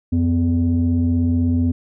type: tone pair together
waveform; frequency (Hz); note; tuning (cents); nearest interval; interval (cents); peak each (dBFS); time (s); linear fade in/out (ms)
sine; 88.99 / 250.9; F2 / B3; +33 / +28; octave + tritone; 1795; -16; 0.12-1.72; 10
effects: tanh soft clip ceiling -10 dBFS